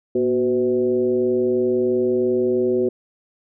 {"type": "tone with frequency modulation", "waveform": "sine", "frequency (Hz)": 373, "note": "F#4", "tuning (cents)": 14, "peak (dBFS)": -16, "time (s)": [0.15, 2.89], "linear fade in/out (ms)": 5, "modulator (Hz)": 131, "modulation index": 0.86, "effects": []}